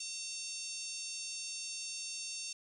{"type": "harmonic tone with a mistuned harmonic", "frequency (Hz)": 906, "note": "A#5", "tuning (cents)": -50, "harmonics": [3, 4, 5, 6, 7, 8, 9, 10], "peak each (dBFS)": [-48, -52, -47, -46, -45, -50, -53, -50], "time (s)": [0, 2.53], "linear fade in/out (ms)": 5, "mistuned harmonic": 6, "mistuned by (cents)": 25, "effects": ["12-bit"]}